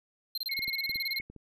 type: tone bursts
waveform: square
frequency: 4160 Hz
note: C8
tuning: 11 cents flat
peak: -31 dBFS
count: 16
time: 0.35-1.187 s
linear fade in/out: 2 ms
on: 27 ms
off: 27 ms
type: tone with vibrato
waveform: sine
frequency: 2168 Hz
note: C#7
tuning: 39 cents flat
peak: -33 dBFS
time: 0.49-1.21 s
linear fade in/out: 2 ms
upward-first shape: triangle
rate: 16 Hz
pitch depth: 40 cents each way
type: clicks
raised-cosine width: 3 ms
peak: -35 dBFS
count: 7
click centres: 0.592 / 0.68 / 0.895 / 0.958 / 1.2 / 1.3 / 1.363 s
effects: none